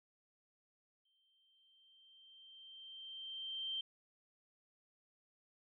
sine tone with exponential growth, 3138 Hz, G7, 1 cent sharp, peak -37 dBFS, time 1.05-3.81 s, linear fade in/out 5 ms, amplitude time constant 600 ms, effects none

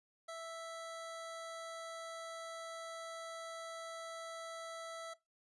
25% pulse tone, 659.3 Hz, E5, in tune, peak -40 dBFS, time 0.28-5.14 s, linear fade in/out 10 ms, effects noise-tail reverb RT60 0.2 s tail -19 dB re dry + resampled to 24000 Hz

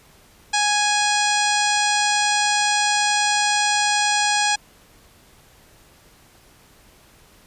harmonic tone with a mistuned harmonic, 830.6 Hz, G#5, in tune, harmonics 1 / 2 / 3 / 4 / 5 / 6 / 7 / 8 / 9 / 10, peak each -21 / -24 / -26 / -27 / -28 / -29 / -29 / -30 / -31 / -31 dBFS, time 0.53-4.56 s, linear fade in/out 10 ms, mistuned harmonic 8, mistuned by +72 cents, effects pink hiss -52 dBFS RMS until 7.46 s + resampled to 32000 Hz

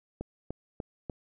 click train, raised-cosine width 2 ms, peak -22 dBFS, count 4, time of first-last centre 0.21-1.098 s, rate 3.38 Hz, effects none

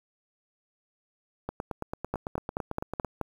two click trains, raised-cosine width 1 ms, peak -15 / -18 dBFS, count 6 / 15, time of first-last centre 2.14-3.213 / 1.49-3.047 s, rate 4.66 / 8.99 Hz, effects 8-bit

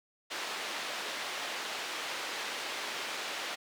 white band-pass noise, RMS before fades -38 dBFS, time 0.3-3.56 s, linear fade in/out 20 ms, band 380 to 3500 Hz, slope 12 dB/octave, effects none

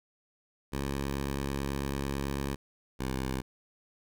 10% pulse tone pair in turn, 69.1 / 65.72 Hz, C#2 / C2, -5 / +8 cents, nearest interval minor second, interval 87 cents, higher first, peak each -23 dBFS, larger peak neither, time 0.72-2.56 / 2.99-3.42 s, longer first, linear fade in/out 20 ms, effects none

